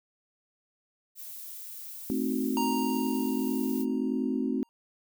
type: noise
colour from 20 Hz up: violet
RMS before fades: -42 dBFS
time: 1.15-3.86 s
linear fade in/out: 50 ms
type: chord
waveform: sine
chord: A diminished seventh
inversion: none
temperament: equal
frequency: 220 / 261.6 / 311.1 / 370 Hz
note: A3 / C4 / Eb4 / Gb4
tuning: 0 / 0 / 0 / 0 cents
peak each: -32 / -29 / -35 / -35 dBFS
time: 2.1-4.63 s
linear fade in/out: 0 ms
type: tone with exponential decay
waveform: square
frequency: 932.3 Hz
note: A#5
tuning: in tune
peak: -28 dBFS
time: 2.57-4.69 s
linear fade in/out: 0 ms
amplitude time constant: 460 ms
effects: none